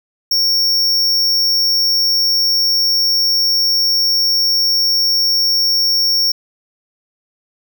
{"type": "tone", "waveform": "square", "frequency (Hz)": 5500, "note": "F8", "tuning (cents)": -27, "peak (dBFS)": -12, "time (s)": [0.31, 6.32], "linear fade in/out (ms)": 5, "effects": []}